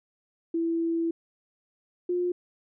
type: tone pair in turn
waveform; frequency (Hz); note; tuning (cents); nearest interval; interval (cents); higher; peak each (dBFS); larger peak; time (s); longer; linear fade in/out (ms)
sine; 332.1 / 355.4; E4 / F4; +13 / +30; minor second; 117; second; -24; neither; 0.54-1.11 / 2.09-2.32; first; 5
effects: none